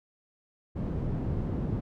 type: low-pass noise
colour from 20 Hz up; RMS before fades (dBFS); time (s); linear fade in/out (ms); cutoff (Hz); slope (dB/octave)
white; -31; 0.75-1.81; 20; 200; 12
effects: none